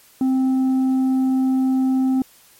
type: tone with tanh clipping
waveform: sine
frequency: 261.6 Hz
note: C4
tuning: in tune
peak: -16 dBFS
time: 0.21-2.22 s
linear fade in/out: 2 ms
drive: 4 dB
effects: white hiss -51 dBFS RMS until 2.59 s + MP3 64 kbps